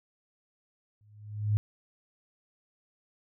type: tone with exponential growth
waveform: sine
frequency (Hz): 105.1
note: G#2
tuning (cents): +21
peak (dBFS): -20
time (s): 1.01-1.57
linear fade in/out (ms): 0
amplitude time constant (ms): 120
effects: none